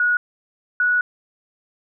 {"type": "tone pair in turn", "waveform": "sine", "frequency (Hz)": [1456, 1467], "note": ["F#6", "F#6"], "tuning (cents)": [-28, -15], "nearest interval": "unison", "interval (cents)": 13, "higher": "second", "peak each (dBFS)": -15, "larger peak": "neither", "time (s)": [[0, 0.17], [0.8, 1.01]], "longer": "second", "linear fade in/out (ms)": 2, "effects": []}